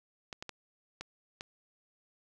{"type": "clicks", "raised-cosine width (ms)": 0.2, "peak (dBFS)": -23, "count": 5, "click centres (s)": [0.328, 0.425, 0.493, 1.01, 1.409], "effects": []}